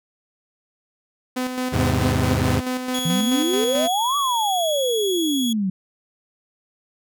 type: tone with tremolo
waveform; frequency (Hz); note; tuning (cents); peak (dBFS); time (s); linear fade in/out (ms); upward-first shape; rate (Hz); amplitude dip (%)
sawtooth; 253.6; B3; +46; -18; 1.36-3.88; 10; square; 4.6; 45
type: chord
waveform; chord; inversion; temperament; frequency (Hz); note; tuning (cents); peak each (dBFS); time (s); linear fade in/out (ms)
sawtooth; E augmented; none; equal with one note detuned; 80.85 / 103.83 / 130.81; E2 / G#2 / B#2; -33 / 0 / 0; -19; 1.72-2.61; 20
type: tone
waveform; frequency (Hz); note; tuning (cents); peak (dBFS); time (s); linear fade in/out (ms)
sawtooth; 3350; G#7; +14; -22; 2.94-5.53; 5
type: exponential two-way sweep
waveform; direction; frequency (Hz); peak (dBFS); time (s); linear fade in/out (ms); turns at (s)
sine; up then down; 157.9 to 1174.7 to 182.3; -19; 3.05-5.7; 5; 4.17
effects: none